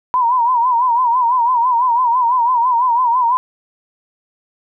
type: tone with vibrato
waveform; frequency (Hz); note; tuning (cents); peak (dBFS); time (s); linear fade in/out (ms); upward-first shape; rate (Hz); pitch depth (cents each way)
sine; 973; B5; -26; -11; 0.14-3.37; 0; sine; 6; 97
effects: none